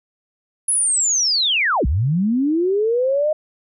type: linear two-way sweep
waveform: sine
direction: down then up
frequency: 10548 to 55 to 625 Hz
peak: -15 dBFS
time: 0.68-3.33 s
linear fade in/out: 5 ms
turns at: 1.86 s
effects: none